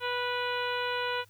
harmonic tone with a mistuned harmonic, 491.1 Hz, B4, 10 cents flat, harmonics 1 / 2 / 3 / 4 / 5 / 6 / 7 / 8, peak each -34 / -34 / -35 / -42 / -39 / -39 / -44 / -44 dBFS, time 0-1.25 s, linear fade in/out 50 ms, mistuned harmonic 8, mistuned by +23 cents, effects added 101 Hz sine -59 dBFS peak until 1.29 s + white hiss -64 dBFS RMS until 1.29 s

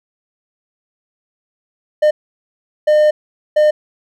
triangle tone bursts at uneven times, 606 Hz, D#5, 46 cents flat, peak -6 dBFS, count 3, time 2.02-2.11 / 2.87-3.11 / 3.56-3.71 s, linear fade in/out 10 ms, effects none

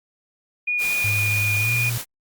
sine tone with vibrato, 2441 Hz, D#7, 34 cents flat, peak -20 dBFS, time 0.67-1.9 s, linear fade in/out 10 ms, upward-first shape triangle, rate 4.4 Hz, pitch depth 10 cents each way
white noise, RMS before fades -30 dBFS, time 0.78-2.05 s, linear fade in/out 50 ms
sine tone with pitch glide, 104.5 to 118.66 Hz, G#2 to A#2, +11 to +31 cents, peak -23 dBFS, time 1.04-1.98 s, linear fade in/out 5 ms, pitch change +220 cents, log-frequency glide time 1.59-1.72 s
effects Opus 48 kbps

